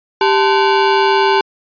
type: ring-modulated tone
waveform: 35% pulse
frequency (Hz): 638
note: D#5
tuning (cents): +43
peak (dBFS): -5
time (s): 0.21-1.41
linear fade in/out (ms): 2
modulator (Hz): 245
effects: resampled to 11025 Hz